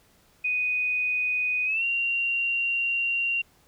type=tone with pitch glide; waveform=sine; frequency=2489 to 2762 Hz; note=D#7 to F7; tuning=0 to -20 cents; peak=-23 dBFS; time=0.44-3.42 s; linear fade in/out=10 ms; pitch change=+180 cents; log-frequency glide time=1.65-1.84 s; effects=pink hiss -61 dBFS RMS until 3.67 s